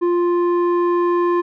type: tone with low-pass filter sweep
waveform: square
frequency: 349.2 Hz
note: F4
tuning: in tune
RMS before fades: -17 dBFS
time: 0.01-1.42 s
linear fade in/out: 20 ms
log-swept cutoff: 800 to 1200 Hz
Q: 1.6
effects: none